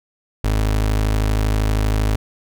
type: tone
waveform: 30% pulse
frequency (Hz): 52.7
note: G#1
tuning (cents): +26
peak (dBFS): -13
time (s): 0.44-2.16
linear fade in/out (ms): 5
effects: none